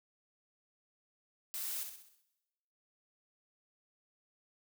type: noise with echo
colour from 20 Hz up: blue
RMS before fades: -40 dBFS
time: 1.54-1.83 s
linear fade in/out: 0 ms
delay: 64 ms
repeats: 6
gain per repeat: -6 dB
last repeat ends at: 2.214 s
effects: noise-tail reverb RT60 1.0 s tail -18 dB re dry